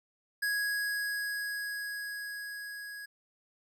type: tone with level ramp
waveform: square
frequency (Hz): 1661.2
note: G#6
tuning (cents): 0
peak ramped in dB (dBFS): -29 to -42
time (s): 0.42-3.06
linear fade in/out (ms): 10
effects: none